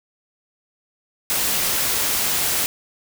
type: noise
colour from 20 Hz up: white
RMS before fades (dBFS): -21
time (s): 1.3-2.66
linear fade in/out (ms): 0
effects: none